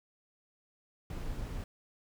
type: noise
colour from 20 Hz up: brown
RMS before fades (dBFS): -38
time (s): 1.1-1.64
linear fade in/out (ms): 2
effects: none